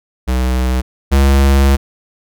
square tone pair in turn, 63.4 / 68.53 Hz, B1 / C#2, +46 / -19 cents, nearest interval minor second, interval 135 cents, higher second, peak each -13 / -8 dBFS, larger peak second, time 0.27-0.82 / 1.11-1.77 s, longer second, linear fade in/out 20 ms, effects none

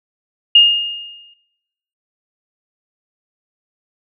sine tone with exponential decay, 2837 Hz, F7, 27 cents sharp, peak -3 dBFS, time 0.55-1.34 s, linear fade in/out 5 ms, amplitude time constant 170 ms, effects noise-tail reverb RT60 1.0 s tail -22 dB re dry

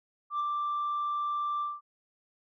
sine tone with ADSR envelope, 1177 Hz, D6, 3 cents sharp, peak -24 dBFS, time 0.3-1.81 s, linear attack 97 ms, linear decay 17 ms, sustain -3 dB, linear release 200 ms, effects tanh soft clip ceiling -26 dBFS

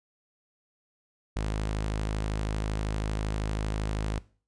sawtooth tone, 52.7 Hz, G#1, 26 cents sharp, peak -24 dBFS, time 1.36-4.19 s, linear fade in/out 5 ms, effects noise-tail reverb RT60 0.4 s tail -20 dB re dry + resampled to 22050 Hz

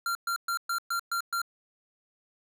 square tone bursts, 1379 Hz, F6, 22 cents flat, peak -28 dBFS, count 7, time 0.06-1.417 s, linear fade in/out 2 ms, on 91 ms, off 120 ms, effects none

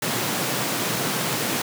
pink high-pass noise, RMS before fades -25 dBFS, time 0.02-1.62 s, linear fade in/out 5 ms, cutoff 110 Hz, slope 96 dB/octave, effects none

